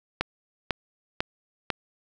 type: click train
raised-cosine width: 0.3 ms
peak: -8 dBFS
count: 4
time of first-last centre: 0.21-1.703 s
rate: 2.01 Hz
effects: none